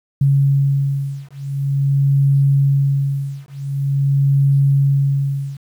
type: beating tone pair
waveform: sine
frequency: 138.6 / 139.06 Hz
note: C#3 / C#3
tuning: 0 / +6 cents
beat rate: 0.46 Hz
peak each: -16 dBFS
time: 0.21-5.57 s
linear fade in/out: 5 ms
effects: 8-bit